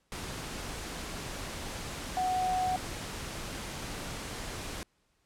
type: tone in noise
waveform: sine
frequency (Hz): 740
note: F#5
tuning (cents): 0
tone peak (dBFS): -27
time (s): 2.17-2.76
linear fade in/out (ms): 0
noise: pink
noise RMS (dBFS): -39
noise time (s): 0.12-4.83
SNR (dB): +9
effects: pink hiss -73 dBFS RMS until 5.25 s + low-pass 10000 Hz 12 dB/octave